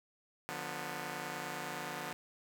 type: chord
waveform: 5% pulse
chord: B diminished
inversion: first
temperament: just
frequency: 148.16 / 177.8 / 246.9 Hz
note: D3 / F3 / B3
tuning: +16 / +31 / 0 cents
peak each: -33 dBFS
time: 0.49-2.13 s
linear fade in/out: 0 ms
effects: none